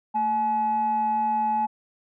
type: tone pair together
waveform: sine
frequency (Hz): 224.4 / 852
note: A3 / G#5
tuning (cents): +34 / +44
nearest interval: octave + major seventh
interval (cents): 2310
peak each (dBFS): -31 / -20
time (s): 0.14-1.67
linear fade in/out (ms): 20
effects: tanh soft clip ceiling -17 dBFS